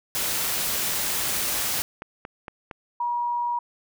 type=noise; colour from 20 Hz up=white; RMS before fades=-26 dBFS; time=0.15-1.82 s; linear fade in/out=0 ms
type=click train; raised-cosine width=0.5 ms; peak=-21 dBFS; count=6; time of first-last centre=1.56-2.712 s; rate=4.34 Hz
type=tone; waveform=sine; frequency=958 Hz; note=A#5; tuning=47 cents sharp; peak=-23 dBFS; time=3-3.59 s; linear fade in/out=5 ms
effects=none